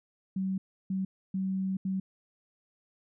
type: tone bursts at uneven times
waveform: sine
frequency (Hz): 190.4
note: F#3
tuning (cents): +50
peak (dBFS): -28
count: 4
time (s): 0.36-0.58 / 0.9-1.05 / 1.34-1.77 / 1.85-2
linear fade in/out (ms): 5
effects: none